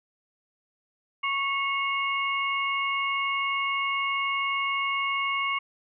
sine tone cluster, 1107 / 2188 / 2815 Hz, C#6 / C#7 / F7, -3 / -23 / +13 cents, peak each -28 / -28 / -33 dBFS, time 1.23-5.59 s, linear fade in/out 10 ms, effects none

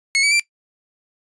sawtooth tone with pitch steps, 2187 / 2281 / 2353 Hz, C#7 / C#7 / D7, -24 / +49 / +3 cents, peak -11 dBFS, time 0.15-0.396 s, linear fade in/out 0 ms, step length 82 ms, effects noise-tail reverb RT60 0.1 s tail -18 dB re dry + resampled to 22050 Hz

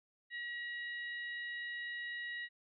harmonic tone, 956 Hz, A#5, 43 cents sharp, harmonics 2 / 3 / 4, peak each -40 / -53 / -52 dBFS, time 0.3-2.49 s, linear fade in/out 50 ms, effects none

